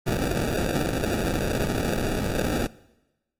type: noise with sample-and-hold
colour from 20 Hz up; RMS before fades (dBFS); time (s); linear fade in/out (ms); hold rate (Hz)
blue; -25; 0.06-2.67; 10; 1050
effects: noise-tail reverb RT60 1.0 s tail -21 dB re dry + MP3 64 kbps